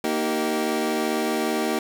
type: chord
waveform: 25% pulse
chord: Eb major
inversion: second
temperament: equal with one note detuned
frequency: 233.1 / 311.1 / 386.2 Hz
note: Bb3 / Eb4 / G4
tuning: 0 / 0 / -26 cents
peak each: -23 dBFS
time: 0.04-1.79 s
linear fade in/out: 2 ms
effects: none